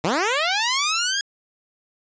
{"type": "linear sweep", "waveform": "10% pulse", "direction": "up", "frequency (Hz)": [141.5, 1662], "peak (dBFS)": -11, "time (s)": [0.04, 1.21], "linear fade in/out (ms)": 2, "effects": ["resampled to 16000 Hz"]}